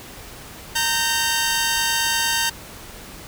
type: tone pair together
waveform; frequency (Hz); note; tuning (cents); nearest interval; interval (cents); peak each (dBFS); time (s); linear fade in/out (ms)
10% pulse; 922 / 1552.9; A#5 / G6; -19 / -17; major sixth; 902; -13; 0.75-2.5; 10
effects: pink hiss -39 dBFS RMS until 3.27 s